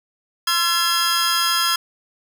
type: tone cluster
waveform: 40% pulse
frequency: 1043 / 1352 / 1711 / 3251 / 5010 Hz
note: C6 / E6 / A6 / G#7 / D#8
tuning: -6 / +43 / -49 / -38 / +11 cents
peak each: -26 / -21 / -26 / -22 / -22 dBFS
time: 0.47-1.76 s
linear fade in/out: 5 ms
effects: none